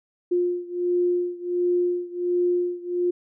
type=beating tone pair; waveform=sine; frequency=353.6 / 355 Hz; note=F4 / F4; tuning=+22 / +28 cents; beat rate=1.4 Hz; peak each=-23 / -25 dBFS; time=0.31-3.11 s; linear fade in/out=10 ms; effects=none